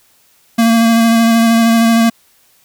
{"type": "tone with vibrato", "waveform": "square", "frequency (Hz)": 228.9, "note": "A#3", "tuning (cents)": -31, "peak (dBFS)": -8, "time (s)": [0.58, 2.1], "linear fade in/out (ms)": 10, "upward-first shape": "sine", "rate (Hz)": 13, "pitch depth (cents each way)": 18, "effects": ["white hiss -52 dBFS RMS until 2.64 s"]}